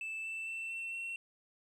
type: tone with pitch steps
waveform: sine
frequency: 2637 / 2657 / 2677 / 2697 / 2717 Hz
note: E7 / E7 / E7 / E7 / F7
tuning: 0 / +13 / +26 / +39 / -48 cents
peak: -35 dBFS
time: 0.01-1.16 s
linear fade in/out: 2 ms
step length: 230 ms
effects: tanh soft clip ceiling -37 dBFS + 12-bit